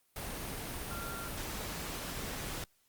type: tone in noise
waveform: sine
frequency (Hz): 1381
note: F6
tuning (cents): -20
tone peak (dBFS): -41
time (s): 0.91-1.28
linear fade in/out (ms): 2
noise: pink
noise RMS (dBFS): -40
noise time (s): 0.16-2.64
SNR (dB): -4
effects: white hiss -72 dBFS RMS until 2.88 s + Opus 32 kbps